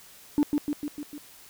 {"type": "tone with echo", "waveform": "sine", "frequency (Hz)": 293.7, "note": "D4", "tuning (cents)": 0, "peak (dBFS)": -16, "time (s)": [0.38, 0.43], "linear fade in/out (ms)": 0, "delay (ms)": 150, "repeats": 5, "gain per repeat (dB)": -4, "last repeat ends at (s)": 1.18, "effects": ["tanh soft clip ceiling -17 dBFS", "white hiss -51 dBFS RMS until 1.49 s"]}